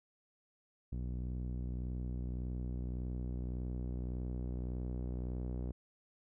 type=tone with low-pass filter sweep; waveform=sawtooth; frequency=61.74 Hz; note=B1; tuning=in tune; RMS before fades=-39 dBFS; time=0.92-5.72 s; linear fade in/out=5 ms; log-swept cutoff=230 to 420 Hz; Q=0.92; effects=none